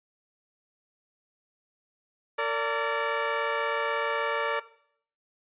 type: tone pair together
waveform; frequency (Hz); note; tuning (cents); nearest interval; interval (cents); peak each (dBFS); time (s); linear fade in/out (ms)
15% pulse; 455.9 / 579; A#4 / D5; -39 / -25; major third; 414; -22; 2.38-4.6; 10
effects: noise-tail reverb RT60 0.6 s tail -17 dB re dry + resampled to 8000 Hz